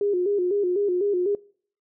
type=tone with vibrato; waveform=sine; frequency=382.1 Hz; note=G4; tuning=44 cents flat; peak=-20 dBFS; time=0.01-1.35 s; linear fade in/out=2 ms; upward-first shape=square; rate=4 Hz; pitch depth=110 cents each way; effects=noise-tail reverb RT60 0.5 s tail -23 dB re dry